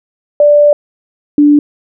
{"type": "tone pair in turn", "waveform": "sine", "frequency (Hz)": [587.3, 293], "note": ["D5", "D4"], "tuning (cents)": [0, -4], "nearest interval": "octave", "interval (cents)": 1204, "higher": "first", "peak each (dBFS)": -3, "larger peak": "neither", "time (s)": [[0.4, 0.73], [1.38, 1.59]], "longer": "first", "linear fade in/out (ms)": 2, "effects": []}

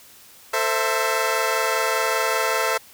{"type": "chord", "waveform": "15% pulse", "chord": "A minor", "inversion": "none", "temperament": "equal with one note detuned", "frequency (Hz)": [447.9, 523.3, 659.3], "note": ["A4", "C5", "E5"], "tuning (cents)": [31, 0, 0], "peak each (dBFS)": -18, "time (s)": [0.53, 2.78], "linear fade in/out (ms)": 10, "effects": ["white hiss -48 dBFS RMS until 2.93 s"]}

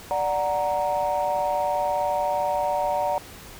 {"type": "chord", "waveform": "sine", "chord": "D augmented", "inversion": "none", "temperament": "equal", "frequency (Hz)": [587.3, 740, 932.3], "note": ["D5", "F#5", "A#5"], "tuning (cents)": [0, 0, 0], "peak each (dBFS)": -25, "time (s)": [0.11, 3.18], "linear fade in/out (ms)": 0, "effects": ["tanh soft clip ceiling -15 dBFS", "pink hiss -43 dBFS RMS until 3.59 s"]}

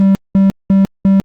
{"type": "tone bursts", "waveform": "triangle", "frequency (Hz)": 194.4, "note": "G3", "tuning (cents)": -14, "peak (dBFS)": -4, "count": 4, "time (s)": [0, 1.2], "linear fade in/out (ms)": 0, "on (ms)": 150, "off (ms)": 200, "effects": ["Opus 32 kbps"]}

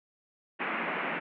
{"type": "band-pass noise", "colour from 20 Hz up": "white", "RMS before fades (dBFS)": -33, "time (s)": [0.59, 1.2], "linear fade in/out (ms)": 20, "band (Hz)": [170, 2500], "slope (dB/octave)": 48, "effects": []}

